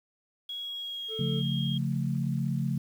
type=tone with pitch glide; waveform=sine; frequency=3322 to 3248 Hz; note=G#7 to G#7; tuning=0 to -39 cents; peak=-34 dBFS; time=0.49-1.78 s; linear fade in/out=5 ms; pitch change=-39 cents; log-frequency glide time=0.59-1.28 s
type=tone; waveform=triangle; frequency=440 Hz; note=A4; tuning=in tune; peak=-34 dBFS; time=1.08-1.43 s; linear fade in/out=50 ms
type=chord; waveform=sine; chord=Db augmented; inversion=none; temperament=equal; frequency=138.59 / 174.61 / 220 Hz; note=Db3 / F3 / A3; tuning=0 / 0 / 0 cents; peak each=-29 / -32 / -33 dBFS; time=1.19-2.78 s; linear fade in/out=5 ms
effects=9-bit